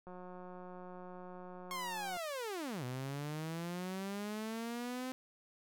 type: click train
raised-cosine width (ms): 1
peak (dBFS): -37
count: 381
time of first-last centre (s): 0.07-2.169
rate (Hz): 181
type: linear two-way sweep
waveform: sawtooth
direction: down then up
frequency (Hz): 1091 to 122.6 to 259.5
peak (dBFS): -35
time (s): 1.71-5.12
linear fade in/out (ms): 0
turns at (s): 2.84
effects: none